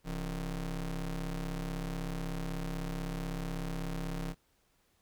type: ring-modulated tone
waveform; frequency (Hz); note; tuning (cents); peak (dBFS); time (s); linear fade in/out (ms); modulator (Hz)
35% pulse; 100.7; G2; +47; -30; 0.04-4.35; 50; 68.4
effects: pink hiss -72 dBFS RMS until 5.01 s